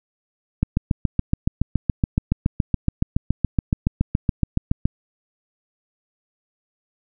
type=click train; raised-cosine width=5 ms; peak=-5 dBFS; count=31; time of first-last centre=0.63-4.855 s; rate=7.1 Hz; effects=none